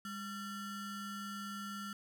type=ring-modulated tone; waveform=square; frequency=784 Hz; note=G5; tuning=in tune; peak=-39 dBFS; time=0.05-1.93 s; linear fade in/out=2 ms; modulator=581 Hz; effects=none